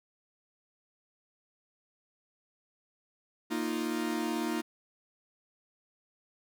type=chord; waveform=45% pulse; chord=Bb suspended fourth; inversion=none; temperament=equal; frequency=233.1 / 311.1 / 349.2 Hz; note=Bb3 / Eb4 / F4; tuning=0 / 0 / 0 cents; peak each=-35 / -34 / -36 dBFS; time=3.5-4.62 s; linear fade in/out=20 ms; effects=none